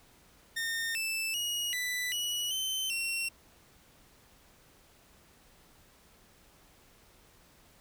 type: tone with pitch steps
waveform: sawtooth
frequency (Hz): 1827 / 2643 / 2888 / 1985 / 2928 / 3077 / 2725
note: A#6 / E7 / F#7 / B6 / F#7 / G7 / F7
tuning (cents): -35 / +4 / -43 / +8 / -19 / -33 / -43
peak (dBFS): -28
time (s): 0.56-3.29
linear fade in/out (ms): 10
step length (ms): 390
effects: pink hiss -61 dBFS RMS until 7.8 s